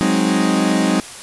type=chord; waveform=40% pulse; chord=Ab dominant seventh; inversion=third; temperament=equal; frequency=185 / 207.7 / 261.6 / 311.1 Hz; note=Gb3 / Ab3 / C4 / Eb4; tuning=0 / 0 / 0 / 0 cents; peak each=-19 dBFS; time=0.01-1 s; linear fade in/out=0 ms; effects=white hiss -34 dBFS RMS until 1.22 s + resampled to 24000 Hz